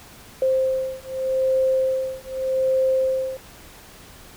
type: beating tone pair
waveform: sine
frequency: 524 / 524.83 Hz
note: C5 / C5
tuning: +2 / +5 cents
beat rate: 0.83 Hz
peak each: -22 dBFS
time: 0.42-3.37 s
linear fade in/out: 2 ms
effects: pink hiss -45 dBFS RMS until 4.36 s